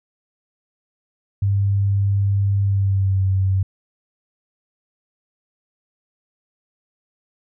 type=tone with pitch glide; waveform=sine; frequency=99.5 to 95.5 Hz; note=G2 to G2; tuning=+26 to -45 cents; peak=-15 dBFS; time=1.42-3.63 s; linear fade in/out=5 ms; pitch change=-71 cents; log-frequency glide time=2.62-3.23 s; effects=none